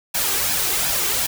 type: noise with flanger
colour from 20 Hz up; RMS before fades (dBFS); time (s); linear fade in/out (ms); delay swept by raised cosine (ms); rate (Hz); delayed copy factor
white; -21; 0.14-1.27; 10; 1.2 to 2.6; 2.7; +0.55
effects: none